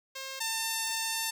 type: tone pair in turn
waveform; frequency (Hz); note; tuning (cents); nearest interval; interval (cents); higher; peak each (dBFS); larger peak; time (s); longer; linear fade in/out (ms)
5% pulse; 534 / 898.1; C5 / A5; +35 / +35; major sixth; 900; second; -26 / -18; second; 0.15-0.4 / 0.4-1.31; second; 10
effects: none